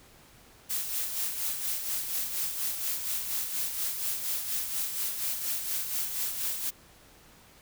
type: noise with tremolo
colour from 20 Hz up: blue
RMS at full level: -30 dBFS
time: 0.69-6.71 s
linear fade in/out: 20 ms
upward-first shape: sine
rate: 4.2 Hz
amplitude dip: 50%
effects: pink hiss -56 dBFS RMS until 7.61 s